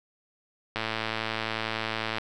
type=click train; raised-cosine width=0.3 ms; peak=-13 dBFS; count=159; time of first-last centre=0.76-2.183 s; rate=111 Hz; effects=none